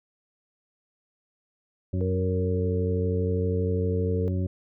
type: harmonic tone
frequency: 92.5 Hz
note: F#2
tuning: in tune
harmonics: 1 / 2 / 3 / 4 / 6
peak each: -25 / -31 / -35 / -37 / -41 dBFS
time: 1.93-4.47 s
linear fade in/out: 5 ms
type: tone with pitch glide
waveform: sine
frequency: 466.2 to 449.8 Hz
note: A#4 to A4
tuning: 0 to +38 cents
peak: -28 dBFS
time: 2.01-4.28 s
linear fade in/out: 0 ms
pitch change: -62 cents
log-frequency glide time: 2.18-2.68 s
effects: none